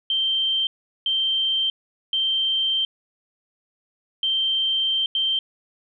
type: tone bursts at uneven times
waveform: sine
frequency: 3136 Hz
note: G7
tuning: in tune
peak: -19 dBFS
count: 5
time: 0.1-0.67 / 1.06-1.7 / 2.13-2.85 / 4.23-5.06 / 5.15-5.39 s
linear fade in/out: 2 ms
effects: none